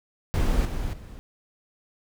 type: noise with level steps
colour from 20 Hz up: brown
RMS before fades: -22 / -29 / -41 dBFS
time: 0.34-1.19 s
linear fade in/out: 0 ms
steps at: 0.65 / 0.93 s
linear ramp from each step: 5 ms
effects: none